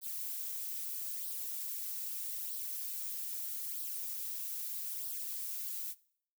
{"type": "noise with flanger", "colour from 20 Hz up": "violet", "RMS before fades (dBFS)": -40, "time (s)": [0.01, 5.95], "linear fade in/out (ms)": 50, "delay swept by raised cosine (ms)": [0.21, 5.31], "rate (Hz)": 0.79, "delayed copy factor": 0.55, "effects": ["noise-tail reverb RT60 0.6 s tail -21 dB re dry"]}